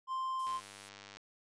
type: tone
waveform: triangle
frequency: 1046.5 Hz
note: C6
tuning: in tune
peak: -32 dBFS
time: 0.07-0.61 s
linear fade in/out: 50 ms
type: noise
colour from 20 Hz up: violet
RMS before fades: -49 dBFS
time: 0.39-0.89 s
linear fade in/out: 5 ms
type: click train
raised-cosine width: 0.2 ms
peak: -32 dBFS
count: 71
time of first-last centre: 0.47-1.17 s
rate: 100 Hz
effects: resampled to 22050 Hz